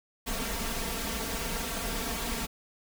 pink noise with comb filter, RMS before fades -33 dBFS, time 0.26-2.47 s, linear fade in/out 20 ms, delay 4.4 ms, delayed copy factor +0.95, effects none

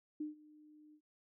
sine tone with ADSR envelope, 303 Hz, D#4, 46 cents flat, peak -36 dBFS, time 0.2-1.01 s, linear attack 7 ms, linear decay 140 ms, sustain -22 dB, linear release 73 ms, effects none

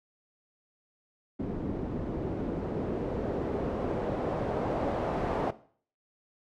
white noise with low-pass filter sweep, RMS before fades -32 dBFS, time 1.39-5.51 s, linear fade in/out 10 ms, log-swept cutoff 300 to 690 Hz, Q 1.3, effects noise-tail reverb RT60 0.5 s tail -17 dB re dry

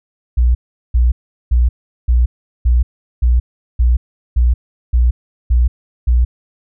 sine tone bursts, 60.4 Hz, B1, 38 cents flat, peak -8 dBFS, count 11, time 0.37-6.25 s, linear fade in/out 10 ms, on 180 ms, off 390 ms, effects none

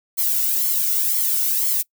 violet noise with flanger, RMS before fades -20 dBFS, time 0.17-1.83 s, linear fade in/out 20 ms, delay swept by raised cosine 0.92 to 1.43 ms, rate 2 Hz, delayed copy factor +0.75, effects noise-tail reverb RT60 0.1 s tail -24 dB re dry

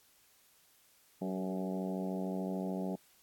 harmonic tone with a mistuned harmonic, 93.6 Hz, F#2, 20 cents sharp, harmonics 2 / 3 / 4 / 5 / 6 / 7 / 8 / 9, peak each -36 / -42 / -43 / -46 / -46 / -45 / -50 / -51 dBFS, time 1.21-2.96 s, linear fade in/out 10 ms, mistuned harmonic 4, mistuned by +36 cents, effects white hiss -66 dBFS RMS until 3.22 s + AAC 64 kbps

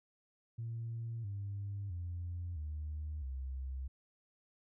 sine tone with pitch steps, 115 / 100.11 / 87.15 / 75.87 / 66.05 Hz, A#2 / G2 / F2 / D#2 / C2, -23 / +37 / -3 / -43 / +17 cents, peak -37 dBFS, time 0.58-3.88 s, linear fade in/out 10 ms, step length 660 ms, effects tanh soft clip ceiling -34 dBFS

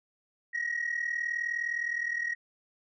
sine tone pair together, 1879.5 / 1919 Hz, A#6 / A#6, +14 / +50 cents, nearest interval unison, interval 36 cents, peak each -30 / -32 dBFS, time 0.53-2.35 s, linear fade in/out 20 ms, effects tanh soft clip ceiling -25 dBFS

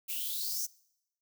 violet noise with high-pass filter sweep, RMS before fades -35 dBFS, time 0.08-0.67 s, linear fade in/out 20 ms, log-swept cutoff 2500 to 6200 Hz, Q 6.8, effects noise-tail reverb RT60 0.8 s tail -23 dB re dry

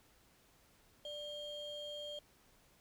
triangle ring-modulated tone, 1900 Hz, A#6, 33 cents sharp, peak -38 dBFS, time 1.05-2.19 s, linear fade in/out 2 ms, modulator 1310 Hz, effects pink hiss -68 dBFS RMS until 2.8 s

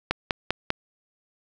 click train, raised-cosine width 0.3 ms, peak -6 dBFS, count 4, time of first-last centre 0.11-0.704 s, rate 5.05 Hz, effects none

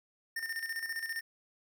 square tone with tremolo, 1816 Hz, A#6, 46 cents flat, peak -34 dBFS, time 0.36-1.21 s, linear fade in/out 5 ms, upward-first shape square, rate 15 Hz, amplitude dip 60%, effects none

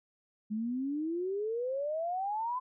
sine exponential sweep, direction up, 208.3 to 1030 Hz, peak -31 dBFS, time 0.5-2.6 s, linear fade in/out 20 ms, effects none

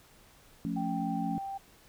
sine chord, F augmented, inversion none, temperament equal, 174.61 / 220 / 277.2 Hz, F3 / A3 / C#4, 0 / 0 / 0 cents, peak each -35 dBFS, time 0.65-1.38 s, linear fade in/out 0 ms
sine tone, 784 Hz, G5, in tune, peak -35 dBFS, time 0.76-1.58 s, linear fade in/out 10 ms
effects pink hiss -59 dBFS RMS until 1.88 s

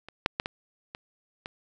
clicks, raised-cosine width 0.3 ms, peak -26 / -6 / -10 / -15 / -21 / -20 dBFS, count 6, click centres 0.086 / 0.261 / 0.399 / 0.459 / 0.949 / 1.459 s, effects none

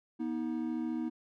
triangle tone pair together, 242.5 / 316.7 Hz, B3 / D#4, -31 / +31 cents, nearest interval perfect fourth, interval 462 cents, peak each -33 / -33 dBFS, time 0.19-1.1 s, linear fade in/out 20 ms, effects none

